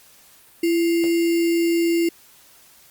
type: tone with sample-and-hold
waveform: sine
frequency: 336.9 Hz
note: E4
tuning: 38 cents sharp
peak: -16 dBFS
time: 0.63-2.09 s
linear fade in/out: 5 ms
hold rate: 2450 Hz
effects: white hiss -51 dBFS RMS until 2.9 s + Opus 48 kbps